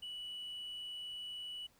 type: tone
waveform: triangle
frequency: 2951 Hz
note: F#7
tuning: 5 cents flat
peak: -40 dBFS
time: 0.02-1.67 s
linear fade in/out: 10 ms
effects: tanh soft clip ceiling -37 dBFS + pink hiss -69 dBFS RMS until 1.79 s